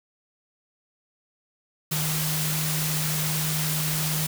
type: tone in noise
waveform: sine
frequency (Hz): 154.6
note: D#3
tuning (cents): -11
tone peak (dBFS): -27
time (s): 1.91-4.27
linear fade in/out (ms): 10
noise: white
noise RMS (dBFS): -28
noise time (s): 1.91-4.27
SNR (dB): -2
effects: none